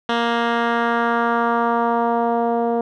10% pulse tone with low-pass filter sweep, 234.1 Hz, A#3, 8 cents sharp, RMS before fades -19 dBFS, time 0.09-2.81 s, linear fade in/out 2 ms, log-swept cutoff 3000 to 580 Hz, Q 1.6, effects none

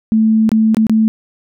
sine tone with dropouts, 220 Hz, A3, in tune, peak -8 dBFS, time 0.12-1.08 s, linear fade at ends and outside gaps 0 ms, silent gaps 0.492-0.517 / 0.746-0.769 / 0.868-0.896 s, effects none

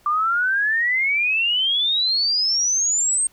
sine exponential sweep, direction up, 1174.7 to 8550 Hz, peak -17 dBFS, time 0.06-3.27 s, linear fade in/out 2 ms, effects pink hiss -56 dBFS RMS until 3.32 s

